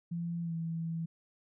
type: tone with pitch glide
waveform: sine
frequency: 170 to 164.68 Hz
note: F3 to E3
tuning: -46 to -1 cents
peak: -33 dBFS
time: 0.11-1.06 s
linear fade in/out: 10 ms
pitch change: -55 cents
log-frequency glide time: 0.42-0.54 s
effects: none